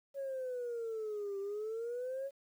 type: exponential two-way sweep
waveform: sine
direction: down then up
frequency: 558 to 392 to 558 Hz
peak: -35 dBFS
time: 0.14-2.31 s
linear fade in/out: 50 ms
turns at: 1.39 s
effects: tanh soft clip ceiling -34 dBFS + 11-bit